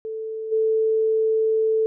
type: tone with level steps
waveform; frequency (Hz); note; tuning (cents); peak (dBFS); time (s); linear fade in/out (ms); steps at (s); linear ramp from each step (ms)
sine; 440.9; A4; +4; -27 / -17; 0.05-1.86; 0; 0.51; 20
effects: none